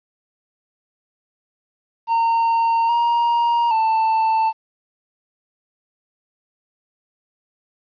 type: tone with pitch steps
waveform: triangle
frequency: 918 / 941 / 888 Hz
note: A#5 / A#5 / A5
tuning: -27 / +16 / +16 cents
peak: -13 dBFS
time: 2.07-4.53 s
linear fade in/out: 50 ms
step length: 820 ms
effects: resampled to 11025 Hz + 9-bit